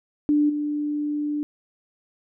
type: tone with level steps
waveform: sine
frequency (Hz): 295.7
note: D4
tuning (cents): +12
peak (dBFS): -16 / -23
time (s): 0.29-1.43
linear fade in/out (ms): 0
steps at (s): 0.49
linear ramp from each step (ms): 10
effects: none